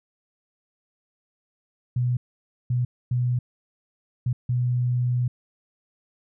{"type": "tone bursts at uneven times", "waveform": "sine", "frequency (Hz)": 123.47, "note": "B2", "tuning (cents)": 0, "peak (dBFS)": -20, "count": 5, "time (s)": [[1.96, 2.17], [2.7, 2.85], [3.11, 3.39], [4.26, 4.33], [4.49, 5.28]], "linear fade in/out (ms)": 5, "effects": []}